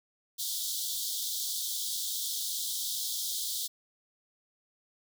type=high-pass noise; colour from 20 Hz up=pink; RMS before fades=-34 dBFS; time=0.38-3.68 s; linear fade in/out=20 ms; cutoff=3300 Hz; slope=96 dB/octave; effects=none